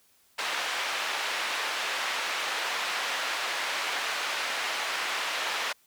white band-pass noise, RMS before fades -31 dBFS, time 0.38-5.73 s, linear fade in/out 10 ms, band 670 to 2900 Hz, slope 12 dB/octave, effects white hiss -64 dBFS RMS until 5.86 s

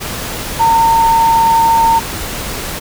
sine tone in noise, 912 Hz, A#5, 38 cents flat, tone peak -7 dBFS, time 0.59-2 s, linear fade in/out 20 ms, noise pink, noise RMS -22 dBFS, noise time 0-2.8 s, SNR +12 dB, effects none

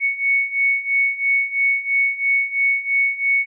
sine beating tone pair, 2217 / 2220 Hz, C#7 / C#7, 0 / +2 cents, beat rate 3 Hz, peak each -21 / -18 dBFS, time 0-3.46 s, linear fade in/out 50 ms, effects none

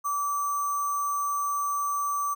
sine tone with sample-and-hold, 1154 Hz, D6, 31 cents flat, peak -25 dBFS, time 0.04-2.35 s, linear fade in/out 20 ms, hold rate 7350 Hz, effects none

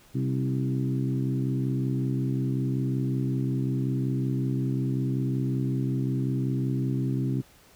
harmonic tone with a mistuned harmonic, 65.41 Hz, C2, in tune, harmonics 2 / 3 / 4 / 5 / 6, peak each -26 / -33 / -31 / -35 / -41 dBFS, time 0.14-7.42 s, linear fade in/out 20 ms, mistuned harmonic 4, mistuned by +30 cents, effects pink hiss -56 dBFS RMS until 7.75 s

